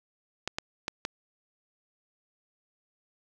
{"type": "clicks", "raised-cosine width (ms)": 0.2, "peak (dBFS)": -13, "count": 4, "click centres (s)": [0.476, 0.585, 0.881, 1.051], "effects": []}